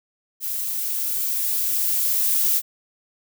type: noise with level ramp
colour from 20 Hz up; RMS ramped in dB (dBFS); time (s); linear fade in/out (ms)
violet; -27 to -19; 0.4-2.62; 50
effects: none